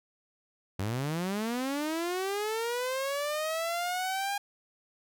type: linear sweep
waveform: sawtooth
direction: up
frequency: 91.1 to 813 Hz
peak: -26 dBFS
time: 0.79-4.38 s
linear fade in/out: 5 ms
effects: none